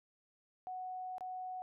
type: tone with dropouts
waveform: sine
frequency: 740 Hz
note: F#5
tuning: in tune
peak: -40 dBFS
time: 0.67-1.62 s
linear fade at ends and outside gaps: 0 ms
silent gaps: 1.182-1.208 s
effects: none